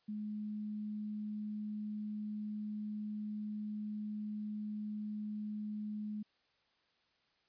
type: tone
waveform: sine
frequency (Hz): 211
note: G#3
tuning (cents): +28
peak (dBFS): -38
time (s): 0.08-6.23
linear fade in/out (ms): 10
effects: white hiss -75 dBFS RMS until 7.48 s + resampled to 11025 Hz